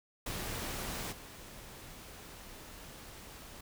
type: noise with level steps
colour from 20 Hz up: pink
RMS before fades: -39 / -50 dBFS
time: 0.26-3.61 s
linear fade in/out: 5 ms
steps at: 1.11 s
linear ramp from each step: 20 ms
effects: none